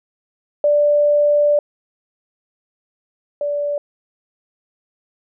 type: tone pair in turn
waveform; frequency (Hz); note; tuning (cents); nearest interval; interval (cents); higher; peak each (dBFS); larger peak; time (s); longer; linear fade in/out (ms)
sine; 587.3 / 580.9; D5 / D5; 0 / -19; unison; 19; first; -11 / -18; first; 0.64-1.59 / 3.41-3.78; first; 2
effects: none